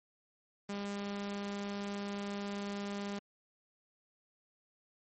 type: tone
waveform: sawtooth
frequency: 201.6 Hz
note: G3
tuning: 49 cents sharp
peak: -33 dBFS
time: 0.69-3.19 s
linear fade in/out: 5 ms
effects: MP3 32 kbps